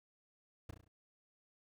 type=noise with echo; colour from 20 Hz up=brown; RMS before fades=-44 dBFS; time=0.69-0.71 s; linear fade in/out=5 ms; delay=34 ms; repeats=5; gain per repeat=-5 dB; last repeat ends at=0.88 s; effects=none